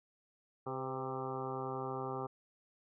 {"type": "harmonic tone with a mistuned harmonic", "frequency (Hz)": 131.8, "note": "C3", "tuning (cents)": 13, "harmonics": [1, 2, 3, 4, 5, 6, 7, 8, 9, 10], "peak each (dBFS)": [-45, -47, -42, -46, -53, -44, -49, -51, -45, -53], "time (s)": [0.66, 2.27], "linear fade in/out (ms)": 10, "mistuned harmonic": 4, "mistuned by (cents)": -34, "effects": []}